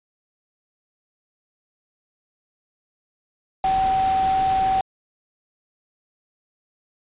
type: tone in noise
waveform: sine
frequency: 765 Hz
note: G5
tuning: 42 cents flat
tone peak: -17 dBFS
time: 3.64-4.81 s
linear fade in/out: 2 ms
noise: pink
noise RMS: -32 dBFS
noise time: 3.64-4.81 s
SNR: +12 dB
effects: resampled to 8000 Hz